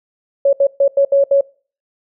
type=tone bursts at uneven times; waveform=sine; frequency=556 Hz; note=C#5; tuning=5 cents sharp; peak=-8 dBFS; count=6; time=0.45-0.53 / 0.6-0.67 / 0.8-0.88 / 0.97-1.05 / 1.12-1.24 / 1.31-1.41 s; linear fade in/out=5 ms; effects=noise-tail reverb RT60 0.4 s tail -22 dB re dry